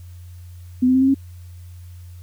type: tone with pitch steps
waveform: sine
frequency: 252 / 256.8 / 261.8 / 266.8 / 272 Hz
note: B3 / C4 / C4 / C4 / C#4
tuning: +35 / -32 / +1 / +34 / -33 cents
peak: -12 dBFS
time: 0.82-1.145 s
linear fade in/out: 10 ms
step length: 65 ms
effects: added 88 Hz sine -36 dBFS peak until 2.22 s + white hiss -56 dBFS RMS until 2.22 s